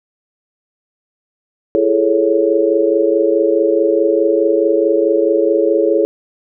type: chord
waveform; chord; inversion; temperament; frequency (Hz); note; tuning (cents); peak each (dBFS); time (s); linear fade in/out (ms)
sine; A major seventh; second; equal with one note detuned; 335.8 / 415.3 / 440 / 554.4; E4 / G#4 / A4 / C#5; +32 / 0 / 0 / 0; -16; 1.75-6.05; 0
effects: none

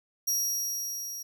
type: tone with level ramp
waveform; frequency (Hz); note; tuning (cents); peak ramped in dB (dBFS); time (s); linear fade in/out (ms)
sawtooth; 5680; F8; +28; -22 to -34; 0.27-1.23; 10
effects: none

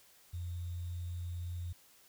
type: tone with sample-and-hold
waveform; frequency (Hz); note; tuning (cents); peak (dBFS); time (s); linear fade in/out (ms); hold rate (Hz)
sine; 87.3; F2; 0; -37; 0.33-1.73; 10; 3675
effects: white hiss -63 dBFS RMS until 2.08 s

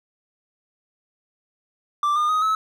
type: tone with pitch steps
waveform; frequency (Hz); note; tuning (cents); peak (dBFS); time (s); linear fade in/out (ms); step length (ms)
triangle; 1174.7 / 1213.3 / 1253.2 / 1294.4; D6 / D#6 / D#6 / E6; 0 / -44 / +12 / -32; -16; 2.03-2.55; 2; 130
effects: none

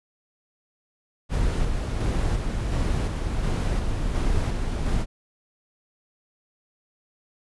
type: noise with tremolo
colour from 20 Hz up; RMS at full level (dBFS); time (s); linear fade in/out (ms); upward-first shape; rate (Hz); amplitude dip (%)
brown; -23; 1.29-5.06; 50; square; 1.4; 30
effects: resampled to 24000 Hz

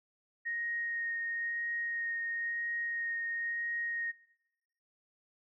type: tone with vibrato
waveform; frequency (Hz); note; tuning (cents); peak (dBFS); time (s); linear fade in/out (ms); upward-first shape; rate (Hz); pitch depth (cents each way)
sine; 1864.7; A#6; 0; -33; 0.45-4.12; 20; sine; 0.99; 9
effects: noise-tail reverb RT60 0.9 s tail -20 dB re dry

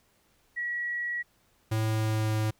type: tone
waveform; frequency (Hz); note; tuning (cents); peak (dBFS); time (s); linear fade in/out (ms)
sine; 1923; B6; -47; -29; 0.56-1.23; 20
type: tone with pitch glide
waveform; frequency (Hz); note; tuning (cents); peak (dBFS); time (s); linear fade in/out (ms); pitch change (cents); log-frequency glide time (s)
square; 110 to 108.55; A2 to A2; 0 to -23; -26; 1.71-2.51; 10; -23; 1.83-2.36
effects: pink hiss -67 dBFS RMS until 2.59 s

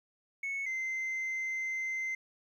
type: tone pair in turn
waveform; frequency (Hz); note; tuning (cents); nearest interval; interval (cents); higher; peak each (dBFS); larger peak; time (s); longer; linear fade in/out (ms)
sine; 2205 / 2074; C#7 / C7; -10 / -16; minor second; 106; first; -31 / -30; second; 0.43-0.66 / 0.66-2.15; second; 5
effects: tanh soft clip ceiling -31 dBFS + 11-bit

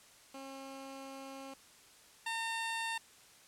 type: tone pair in turn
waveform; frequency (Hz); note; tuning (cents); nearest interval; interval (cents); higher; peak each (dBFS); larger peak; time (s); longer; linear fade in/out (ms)
15% pulse; 270.2 / 908.8; C#4 / A#5; -44 / -44; octave + major sixth; 2100; second; -39 / -29; second; 0.34-1.54 / 2.26-2.98; first; 5
effects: white hiss -60 dBFS RMS until 3.47 s + low-pass 10000 Hz 12 dB/octave

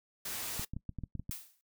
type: noise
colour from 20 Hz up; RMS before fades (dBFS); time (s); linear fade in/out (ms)
white; -39; 0.25-0.65; 5
type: clicks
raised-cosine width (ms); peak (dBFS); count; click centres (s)
5; -27; 9; 0.595 / 0.736 / 0.766 / 0.893 / 0.987 / 1.037 / 1.153 / 1.196 / 1.294
type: noise with exponential decay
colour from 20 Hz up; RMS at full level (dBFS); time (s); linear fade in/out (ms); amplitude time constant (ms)
blue; -38; 1.31-1.61; 0; 64
effects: noise-tail reverb RT60 0.1 s tail -20 dB re dry

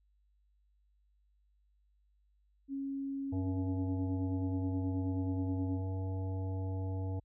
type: tone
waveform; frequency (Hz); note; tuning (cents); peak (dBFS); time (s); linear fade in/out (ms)
sine; 274.4; C#4; -17; -35; 2.68-5.82; 50
type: harmonic tone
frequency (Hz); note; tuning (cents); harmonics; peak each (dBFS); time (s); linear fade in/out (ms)
94.6; F#2; +39; 1 / 3 / 5 / 7 / 9; -34 / -44 / -48 / -51 / -53; 3.32-7.2; 10
effects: added 50 Hz sine -68 dBFS peak until 7.24 s

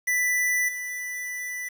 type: tone with level steps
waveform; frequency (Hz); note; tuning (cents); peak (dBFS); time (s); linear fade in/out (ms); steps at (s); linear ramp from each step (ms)
square; 1982; B6; +6; -22 / -31; 0.07-1.69; 10; 0.68; 10
effects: 8-bit

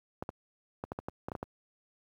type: clicks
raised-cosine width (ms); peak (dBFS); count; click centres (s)
1; -22; 10; 0.225 / 0.291 / 0.839 / 0.919 / 0.989 / 1.085 / 1.285 / 1.318 / 1.352 / 1.429
effects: high-pass 60 Hz 12 dB/octave + 10-bit

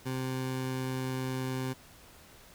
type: tone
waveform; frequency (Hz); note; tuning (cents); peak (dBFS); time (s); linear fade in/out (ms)
20% pulse; 130; C3; -11; -27; 0.05-1.74; 20
effects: pink hiss -55 dBFS RMS until 2.54 s

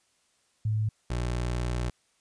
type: tone pair in turn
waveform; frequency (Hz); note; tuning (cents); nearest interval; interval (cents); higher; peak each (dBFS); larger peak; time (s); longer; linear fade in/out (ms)
sine / 25% pulse; 108 / 60.3; A2 / B1; -32 / -41; minor seventh; 1009; first; -24; neither; 0.65-0.89 / 1.1-1.9; second; 5
effects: white hiss -69 dBFS RMS until 2.2 s + resampled to 22050 Hz

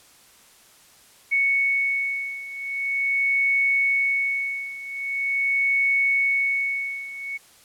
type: beating tone pair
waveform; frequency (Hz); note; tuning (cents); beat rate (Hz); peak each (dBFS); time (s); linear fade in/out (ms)
sine; 2217 / 2217.43; C#7 / C#7; 0 / 0; 0.43; -22 / -25; 1.31-7.38; 20
effects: white hiss -53 dBFS RMS until 7.64 s + low-pass 12000 Hz 12 dB/octave

